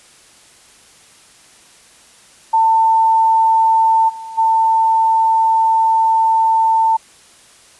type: tone with level steps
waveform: sine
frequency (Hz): 895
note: A5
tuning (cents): +29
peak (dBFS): -9 / -27 / -10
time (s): 2.53-6.97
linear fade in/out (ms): 10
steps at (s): 4.08 / 4.37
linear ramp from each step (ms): 20
effects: white hiss -46 dBFS RMS until 7.79 s + resampled to 24000 Hz